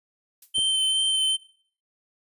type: noise with exponential decay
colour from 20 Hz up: violet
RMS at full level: -39 dBFS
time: 0.42-0.54 s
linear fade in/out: 5 ms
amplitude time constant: 25 ms
type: tone with vibrato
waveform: square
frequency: 3097 Hz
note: G7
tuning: 22 cents flat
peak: -21 dBFS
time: 0.54-1.37 s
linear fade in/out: 20 ms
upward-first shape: sine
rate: 2.5 Hz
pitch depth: 13 cents each way
type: clicks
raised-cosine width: 2 ms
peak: -29 dBFS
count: 2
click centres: 0.581 / 0.59 s
effects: noise-tail reverb RT60 0.5 s tail -19 dB re dry + resampled to 32000 Hz